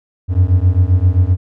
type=beating tone pair; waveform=triangle; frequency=87.31 / 94.91 Hz; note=F2 / F#2; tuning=0 / +45 cents; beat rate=7.6 Hz; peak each=-10 dBFS; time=0.28-1.37 s; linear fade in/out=50 ms; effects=none